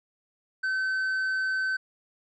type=tone with tanh clipping; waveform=sine; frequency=1532 Hz; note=G6; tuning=40 cents flat; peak=-26 dBFS; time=0.63-1.77 s; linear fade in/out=10 ms; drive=4 dB; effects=none